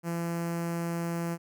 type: tone with notch filter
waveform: sawtooth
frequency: 169.3 Hz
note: E3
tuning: 46 cents sharp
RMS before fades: -32 dBFS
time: 0.03-1.38 s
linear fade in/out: 50 ms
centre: 3600 Hz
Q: 1
effects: none